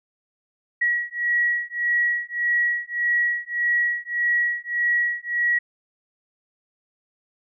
sine beating tone pair, 1916 / 1917.7 Hz, A#6 / A#6, +47 / +49 cents, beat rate 1.7 Hz, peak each -23 dBFS, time 0.81-5.59 s, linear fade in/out 10 ms, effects none

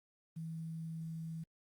sine tone with quantisation, 162.3 Hz, E3, 27 cents flat, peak -40 dBFS, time 0.36-1.44 s, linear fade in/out 10 ms, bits 11, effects Opus 32 kbps

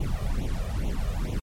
brown noise with flanger, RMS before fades -27 dBFS, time 0-1.4 s, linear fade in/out 10 ms, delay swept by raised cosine 0.3 to 1.7 ms, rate 2.3 Hz, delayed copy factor +0.95, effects MP3 64 kbps

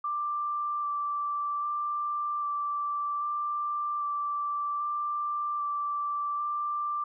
sine tone with vibrato, 1174.7 Hz, D6, in tune, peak -28 dBFS, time 0.04-7.04 s, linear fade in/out 5 ms, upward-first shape square, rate 0.63 Hz, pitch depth 9 cents each way, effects none

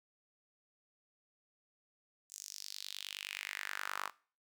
sawtooth tone with high-pass filter sweep, 49.54 Hz, G1, 19 cents sharp, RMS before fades -44 dBFS, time 2.29-4.11 s, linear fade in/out 50 ms, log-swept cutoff 7100 to 1100 Hz, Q 3.2, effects noise-tail reverb RT60 0.4 s tail -20 dB re dry

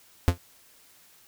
45% pulse tone with exponential decay, 87.31 Hz, F2, in tune, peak -12 dBFS, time 0.28-0.38 s, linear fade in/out 0 ms, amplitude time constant 20 ms, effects white hiss -57 dBFS RMS until 1.27 s

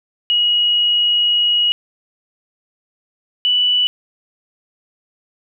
sine tone pair in turn, 2900 / 2964 Hz, F#7 / F#7, -35 / +2 cents, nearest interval unison, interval 37 cents, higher second, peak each -12 dBFS, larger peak neither, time 0.3-1.72 / 3.45-3.87 s, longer first, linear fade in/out 0 ms, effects none

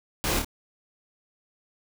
pink noise with echo, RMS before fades -27 dBFS, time 0.24-0.39 s, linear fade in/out 0 ms, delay 28 ms, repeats 2, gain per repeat -4 dB, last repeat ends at 0.446 s, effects none

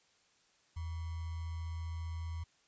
sine tone with sample-and-hold, 82.41 Hz, E2, in tune, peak -37 dBFS, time 0.76-2.44 s, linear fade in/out 10 ms, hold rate 1050 Hz, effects white hiss -70 dBFS RMS until 2.67 s + resampled to 16000 Hz

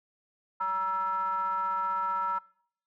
triangle ring-modulated tone, 191.3 Hz, G3, 42 cents flat, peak -22 dBFS, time 0.6-2.39 s, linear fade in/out 10 ms, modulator 1140 Hz, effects noise-tail reverb RT60 0.6 s tail -23 dB re dry

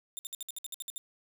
10% pulse tone bursts, 3619 Hz, A7, 48 cents sharp, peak -29 dBFS, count 11, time 0.17-0.98 s, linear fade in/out 0 ms, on 20 ms, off 59 ms, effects none

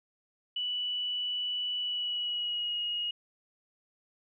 sine tone with pitch glide, 2960 to 2881 Hz, F#7 to F#7, 0 to -47 cents, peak -30 dBFS, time 0.56-3.11 s, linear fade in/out 5 ms, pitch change -47 cents, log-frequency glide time 1.78-2.81 s, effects none

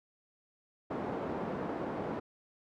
pink band-pass noise, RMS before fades -37 dBFS, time 0.9-2.2 s, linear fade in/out 10 ms, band 210 to 840 Hz, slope 12 dB/octave, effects none

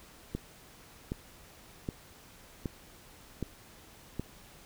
click train, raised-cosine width 3 ms, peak -20 dBFS, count 6, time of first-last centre 0.35-4.196 s, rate 1.3 Hz, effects pink hiss -55 dBFS RMS until 4.65 s

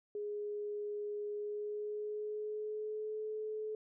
sine tone with pitch glide, 415.3 to 430.9 Hz, G#4 to A4, 0 to -36 cents, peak -37 dBFS, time 0.15-3.75 s, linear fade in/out 2 ms, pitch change +64 cents, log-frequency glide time 1.33-3.21 s, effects none

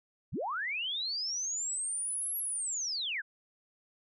sine linear two-way sweep, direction up then down, 51.2 to 11460 to 1459 Hz, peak -32 dBFS, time 0.32-3.22 s, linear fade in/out 20 ms, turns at 2.38 s, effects none

